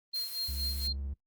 sine tone with tremolo, 4198 Hz, C8, 5 cents sharp, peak -30 dBFS, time 0.13-0.93 s, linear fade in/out 10 ms, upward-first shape sine, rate 4.3 Hz, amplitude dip 80%
blue noise, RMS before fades -42 dBFS, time 0.14-0.88 s, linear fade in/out 20 ms
triangle tone with vibrato, 68.9 Hz, C#2, 10 cents flat, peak -32 dBFS, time 0.48-1.14 s, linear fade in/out 10 ms, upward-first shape sine, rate 18 Hz, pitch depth 54 cents each way
effects noise-tail reverb RT60 0.1 s tail -23 dB re dry + Opus 32 kbps

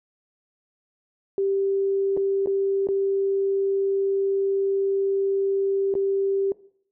sine tone with dropouts, 392 Hz, G4, in tune, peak -20 dBFS, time 1.38-6.52 s, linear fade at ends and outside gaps 1 ms, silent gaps 2.167-2.173 / 2.46-2.472 / 2.871-2.887 / 5.94-5.952 s, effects noise-tail reverb RT60 0.6 s tail -19 dB re dry

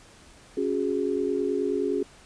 sine chord, C# suspended fourth, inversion none, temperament equal with one note detuned, 277.2 / 365.7 / 415.3 Hz, C#4 / F#4 / G#4, 0 / -20 / 0 cents, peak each -29 / -28 / -27 dBFS, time 0.57-2.03 s, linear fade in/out 5 ms, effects pink hiss -52 dBFS RMS until 2.25 s + resampled to 22050 Hz

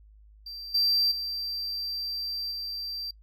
triangle tone with level steps, 4699 Hz, D8, in tune, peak -36 / -20 / -29 / -31 dBFS, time 0.46-3.11 s, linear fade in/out 5 ms, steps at 0.74 / 1.11 / 2.51 s, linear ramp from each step 10 ms, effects noise-tail reverb RT60 0.1 s tail -25 dB re dry + added 52 Hz sine -51 dBFS peak until 3.22 s

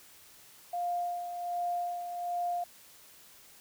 sine tone with tremolo, 703 Hz, F5, 11 cents sharp, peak -29 dBFS, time 0.73-2.64 s, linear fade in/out 5 ms, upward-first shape sine, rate 1.3 Hz, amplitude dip 55%, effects white hiss -56 dBFS RMS until 3.6 s

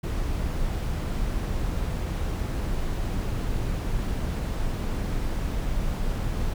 brown noise, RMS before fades -27 dBFS, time 0.03-6.54 s, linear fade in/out 10 ms, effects none

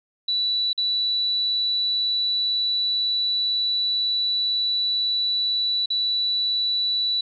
sine tone with dropouts, 3951 Hz, B7, in tune, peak -20 dBFS, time 0.28-7.21 s, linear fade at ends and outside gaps 5 ms, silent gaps 0.731-0.777 / 5.859-5.902 s, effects none

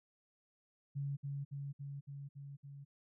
sine tone with echo, 140.5 Hz, C#3, 24 cents sharp, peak -36 dBFS, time 0.95-1.17 s, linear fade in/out 20 ms, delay 280 ms, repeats 6, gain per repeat -2 dB, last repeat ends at 2.85 s, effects none

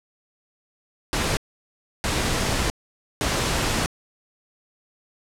pink noise bursts at uneven times, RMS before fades -23 dBFS, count 3, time 1.13-1.37 / 2.04-2.7 / 3.21-3.86 s, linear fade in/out 0 ms, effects low-pass 9000 Hz 12 dB/octave

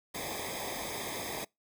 pink noise with comb filter, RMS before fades -38 dBFS, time 0.14-1.45 s, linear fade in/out 10 ms, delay 0.7 ms, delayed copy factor -1, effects noise-tail reverb RT60 0.2 s tail -26 dB re dry

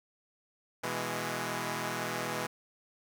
5% pulse chord, E major, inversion second, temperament equal, 123.47 / 164.81 / 207.7 Hz, B2 / E3 / G#3, 0 / 0 / 0 cents, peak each -26 dBFS, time 0.83-2.47 s, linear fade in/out 10 ms, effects none

